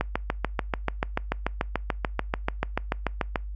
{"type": "click train", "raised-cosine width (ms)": 0.5, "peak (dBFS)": -9, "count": 24, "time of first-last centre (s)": [0.01, 3.358], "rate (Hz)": 6.87, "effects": ["noise-tail reverb RT60 0.3 s tail -26 dB re dry", "added 50 Hz sine -32 dBFS peak until 3.55 s"]}